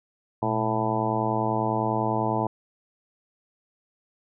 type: harmonic tone with a mistuned harmonic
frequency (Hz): 110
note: A2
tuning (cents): 0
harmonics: 1 / 2 / 3 / 4 / 5 / 6 / 7 / 8 / 9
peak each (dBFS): -30 / -31 / -31 / -33 / -35 / -31 / -32 / -29 / -32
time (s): 0.42-2.47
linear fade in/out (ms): 5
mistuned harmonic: 1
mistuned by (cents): +130
effects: none